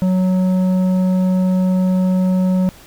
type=tone with tanh clipping; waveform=sine; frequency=185 Hz; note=F#3; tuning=in tune; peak=-14 dBFS; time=0.02-2.69 s; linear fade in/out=0 ms; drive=9 dB; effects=pink hiss -43 dBFS RMS until 2.86 s